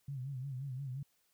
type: tone with vibrato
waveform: sine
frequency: 133.3 Hz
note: C3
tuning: 33 cents sharp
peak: -38 dBFS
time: 0.08-1.03 s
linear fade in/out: 5 ms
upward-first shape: sine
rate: 5.7 Hz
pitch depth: 110 cents each way
effects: white hiss -75 dBFS RMS until 1.33 s